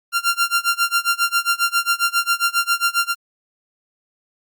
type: tone with tremolo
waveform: sawtooth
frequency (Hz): 1386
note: F6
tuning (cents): -14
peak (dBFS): -10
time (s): 0.12-3.15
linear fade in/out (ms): 50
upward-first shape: sine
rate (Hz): 7.4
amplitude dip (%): 95
effects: Opus 48 kbps